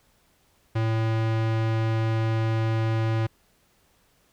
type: tone with low-pass filter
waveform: square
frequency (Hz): 111.9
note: A2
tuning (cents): +30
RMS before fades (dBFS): -24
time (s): 0.75-3.27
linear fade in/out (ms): 10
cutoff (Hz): 3200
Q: 0.72
effects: pink hiss -64 dBFS RMS until 4.32 s